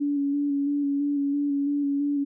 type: tone with vibrato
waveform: sine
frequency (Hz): 284.5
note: C#4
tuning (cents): +45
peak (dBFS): -22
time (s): 0-2.25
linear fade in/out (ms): 20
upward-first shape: square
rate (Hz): 3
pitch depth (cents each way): 19
effects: none